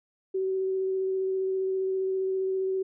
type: tone with vibrato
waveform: sine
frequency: 379.9 Hz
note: F#4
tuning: 46 cents sharp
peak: -25 dBFS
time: 0.34-2.83 s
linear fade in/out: 10 ms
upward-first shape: square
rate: 15 Hz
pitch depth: 8 cents each way
effects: none